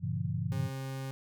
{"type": "chord", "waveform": "sine", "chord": "G diminished seventh", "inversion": "none", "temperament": "just", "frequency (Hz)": [98, 117.6, 141.12, 169.34], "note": ["G2", "Bb2", "Db3", "Fb3"], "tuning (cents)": [0, 16, 31, 47], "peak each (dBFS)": -36, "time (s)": [0, 0.71], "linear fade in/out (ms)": 50}
{"type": "tone", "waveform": "40% pulse", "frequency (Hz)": 133.8, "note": "C3", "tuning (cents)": 39, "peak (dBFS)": -35, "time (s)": [0.52, 1.11], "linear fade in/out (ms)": 0}
{"effects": []}